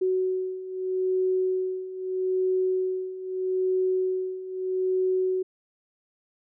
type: beating tone pair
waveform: sine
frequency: 372 / 372.79 Hz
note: F#4 / F#4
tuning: +9 / +13 cents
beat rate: 0.79 Hz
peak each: -29 / -25 dBFS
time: 0.01-5.43 s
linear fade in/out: 10 ms
effects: none